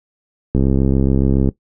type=click train; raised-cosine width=3 ms; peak=-3 dBFS; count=64; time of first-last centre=0.55-1.489 s; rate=67.1 Hz; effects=noise-tail reverb RT60 0.1 s tail -17 dB re dry